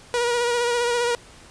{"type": "tone with vibrato", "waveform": "sawtooth", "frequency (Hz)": 479.4, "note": "A#4", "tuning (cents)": 48, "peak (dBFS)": -16, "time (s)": [0.14, 1.15], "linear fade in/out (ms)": 0, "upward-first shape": "sine", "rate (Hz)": 15, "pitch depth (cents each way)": 30, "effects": ["pink hiss -47 dBFS RMS until 1.5 s", "resampled to 22050 Hz"]}